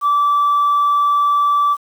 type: tone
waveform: sine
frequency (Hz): 1160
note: D6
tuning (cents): -22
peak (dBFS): -10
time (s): 0.01-1.77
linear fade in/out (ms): 50
effects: tanh soft clip ceiling -9 dBFS + 7-bit